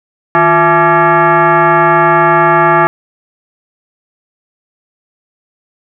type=tone with frequency modulation; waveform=sine; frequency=158.1 Hz; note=D#3; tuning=28 cents sharp; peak=-5 dBFS; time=0.35-2.87 s; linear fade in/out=0 ms; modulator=508 Hz; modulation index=2.9; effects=none